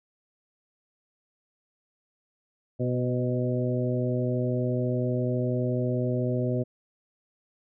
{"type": "harmonic tone with a mistuned harmonic", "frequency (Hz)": 124.1, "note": "B2", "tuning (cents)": 9, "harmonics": [1, 2, 3, 4, 5], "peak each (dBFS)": [-27, -30, -32, -33, -34], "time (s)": [2.79, 6.64], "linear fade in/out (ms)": 20, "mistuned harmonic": 4, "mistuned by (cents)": 28, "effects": []}